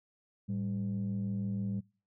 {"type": "tone pair together", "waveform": "sine", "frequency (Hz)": [109.78, 196], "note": ["A2", "G3"], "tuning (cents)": [-3, 0], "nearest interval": "minor seventh", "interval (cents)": 1003, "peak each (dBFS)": [-34, -32], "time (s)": [0.48, 1.81], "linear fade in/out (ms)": 20, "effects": ["noise-tail reverb RT60 0.4 s tail -26 dB re dry", "tanh soft clip ceiling -28 dBFS"]}